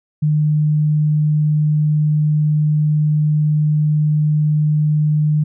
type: tone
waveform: sine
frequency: 151.5 Hz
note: D#3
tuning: 46 cents flat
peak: -12 dBFS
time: 0.22-5.44 s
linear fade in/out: 10 ms
effects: none